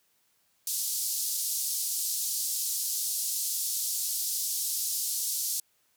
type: band-pass noise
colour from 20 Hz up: white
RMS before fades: -31 dBFS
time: 0.67-5.6 s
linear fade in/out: 2 ms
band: 4600 to 14000 Hz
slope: 24 dB/octave
effects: white hiss -70 dBFS RMS until 5.96 s + high-pass 60 Hz 12 dB/octave